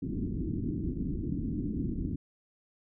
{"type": "low-pass noise", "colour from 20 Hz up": "white", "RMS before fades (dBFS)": -33, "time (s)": [0.02, 2.16], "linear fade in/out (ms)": 10, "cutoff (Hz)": 320, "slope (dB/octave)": 48, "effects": []}